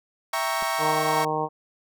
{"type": "chord", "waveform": "30% pulse", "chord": "E diminished seventh", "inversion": "none", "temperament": "equal", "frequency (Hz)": [659.3, 784, 932.3, 1108.7], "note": ["E5", "G5", "Bb5", "Db6"], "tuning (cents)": [0, 0, 0, 0], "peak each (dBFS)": [-27, -29, -27, -26], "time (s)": [0.33, 1.25], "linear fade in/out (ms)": 5}
{"type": "clicks", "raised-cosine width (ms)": 2, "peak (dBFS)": -29, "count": 2, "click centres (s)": [0.623, 0.628]}
{"type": "harmonic tone", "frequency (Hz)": 154.8, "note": "D#3", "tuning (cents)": -9, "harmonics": [1, 2, 3, 4, 5, 6, 7], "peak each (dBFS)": [-34, -34, -29, -33, -29, -29, -32], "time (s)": [0.78, 1.49], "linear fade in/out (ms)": 50}
{"effects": []}